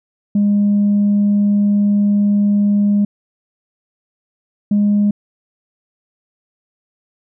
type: tone pair in turn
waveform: sine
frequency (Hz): 204.4 / 205.7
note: G#3 / G#3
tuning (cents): -27 / -16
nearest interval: unison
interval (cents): 11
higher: second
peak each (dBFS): -9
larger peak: neither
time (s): 0.35-3.05 / 4.71-5.11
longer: first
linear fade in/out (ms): 5
effects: tanh soft clip ceiling -8 dBFS